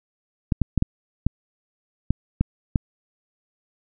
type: clicks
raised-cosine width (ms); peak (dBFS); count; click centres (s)
5; -6; 8; 0.522 / 0.617 / 0.777 / 0.824 / 1.266 / 2.106 / 2.41 / 2.758
effects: none